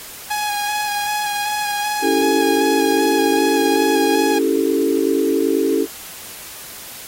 sawtooth tone with vibrato, 830.6 Hz, G#5, in tune, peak -16 dBFS, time 0.3-4.39 s, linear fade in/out 10 ms, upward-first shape square, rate 2.6 Hz, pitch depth 15 cents each way
sine chord, A dominant seventh, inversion first, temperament equal with one note detuned, 279.3 / 329.6 / 392 / 440 Hz, C#4 / E4 / G4 / A4, +13 / 0 / 0 / 0 cents, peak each -20 dBFS, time 2.01-5.87 s, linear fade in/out 50 ms
effects white hiss -35 dBFS RMS until 7.07 s + AAC 48 kbps

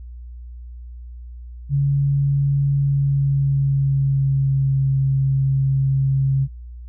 sine tone with pitch glide, 140.1 to 135.56 Hz, C#3 to C#3, +19 to -38 cents, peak -15 dBFS, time 1.69-6.48 s, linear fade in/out 50 ms, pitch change -57 cents, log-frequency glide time 2.74-4.88 s, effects added 60 Hz sine -33 dBFS peak until 6.88 s

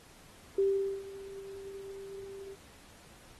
sine tone with ADSR envelope, 392 Hz, G4, in tune, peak -23 dBFS, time 0.58-2.56 s, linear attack 5 ms, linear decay 440 ms, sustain -19 dB, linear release 37 ms, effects pink hiss -57 dBFS RMS until 3.39 s + AAC 32 kbps

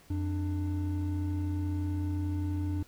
triangle tone pair together, 88.38 / 296.8 Hz, F2 / D4, +21 / +18 cents, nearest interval octave + major sixth, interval 2097 cents, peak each -28 / -33 dBFS, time 0.1-2.83 s, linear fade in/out 5 ms, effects pink hiss -59 dBFS RMS until 2.87 s

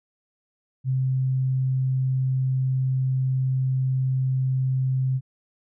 sine tone, 130.81 Hz, C3, in tune, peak -20 dBFS, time 0.84-5.21 s, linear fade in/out 50 ms, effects none

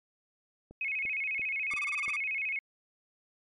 click train, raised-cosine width 2 ms, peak -36 dBFS, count 5, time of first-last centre 0.71-2.08 s, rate 2.92 Hz
sine tone with vibrato, 2349 Hz, D7, in tune, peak -30 dBFS, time 0.81-2.59 s, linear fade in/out 2 ms, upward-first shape square, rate 14 Hz, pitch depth 130 cents each way
sawtooth tone bursts, 1175 Hz, D6, 1 cent sharp, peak -34 dBFS, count 9, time 1.71-2.16 s, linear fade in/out 2 ms, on 26 ms, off 27 ms
effects MP3 48 kbps

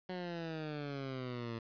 15% pulse exponential sweep, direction down, 185 to 113.3 Hz, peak -33 dBFS, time 0.09-1.59 s, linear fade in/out 5 ms, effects resampled to 11025 Hz + 10-bit

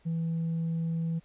triangle tone with tanh clipping, 164.81 Hz, E3, in tune, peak -28 dBFS, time 0.05-1.2 s, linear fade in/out 20 ms, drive 6 dB, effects pink hiss -65 dBFS RMS until 1.24 s + resampled to 8000 Hz

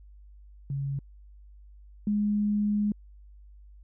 sine tone pair in turn, 138.59 / 207.7 Hz, C#3 / G#3, 0 / 0 cents, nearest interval perfect fifth, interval 700 cents, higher second, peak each -28 / -23 dBFS, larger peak second, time 0.7-0.99 / 2.07-2.92 s, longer second, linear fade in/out 2 ms, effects added 50 Hz sine -48 dBFS peak until 3.83 s

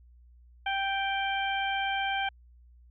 harmonic tone, 784 Hz, G5, in tune, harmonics 1 / 2 / 3 / 4, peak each -30 / -33 / -35 / -36 dBFS, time 0.66-2.29 s, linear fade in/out 5 ms, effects added 60 Hz sine -53 dBFS peak until 2.9 s

